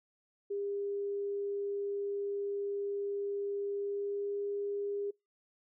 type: tone with pitch glide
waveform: sine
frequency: 402.6 to 404.9 Hz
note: G4 to G#4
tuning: +46 to -44 cents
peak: -33 dBFS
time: 0.5-5.11 s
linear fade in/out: 10 ms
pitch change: +10 cents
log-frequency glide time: 3.73-4.39 s
effects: noise-tail reverb RT60 0.2 s tail -25 dB re dry